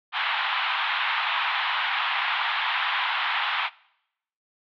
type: band-pass noise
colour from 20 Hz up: pink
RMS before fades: -26 dBFS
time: 0.12-3.7 s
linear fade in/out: 50 ms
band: 830 to 3600 Hz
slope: 48 dB/octave
effects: noise-tail reverb RT60 0.8 s tail -23 dB re dry